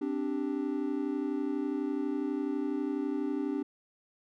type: chord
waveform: triangle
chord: C suspended second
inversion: none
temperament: equal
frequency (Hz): 261.6 / 293.7 / 392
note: C4 / D4 / G4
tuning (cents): 0 / 0 / 0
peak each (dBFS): -33 / -30 / -35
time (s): 0.01-3.63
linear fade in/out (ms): 10
effects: none